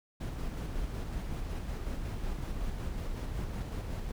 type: noise with tremolo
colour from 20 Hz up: brown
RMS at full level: -35 dBFS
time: 0.2-4.12 s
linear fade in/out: 10 ms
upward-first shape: square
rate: 5.4 Hz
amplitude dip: 25%
effects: none